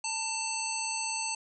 harmonic tone, 892 Hz, A5, 23 cents sharp, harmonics 1 / 3 / 5 / 7 / 9, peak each -37 / -37 / -39 / -39 / -35 dBFS, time 0.04-1.35 s, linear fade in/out 5 ms, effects none

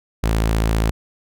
sawtooth tone, 55 Hz, A1, in tune, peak -12 dBFS, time 0.23-0.91 s, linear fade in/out 10 ms, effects none

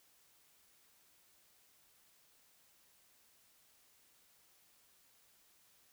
silence, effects white hiss -69 dBFS RMS until 5.92 s

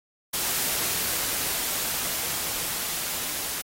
white noise with level ramp, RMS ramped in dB -26 to -31 dBFS, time 0.33-3.62 s, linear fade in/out 10 ms, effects AAC 48 kbps

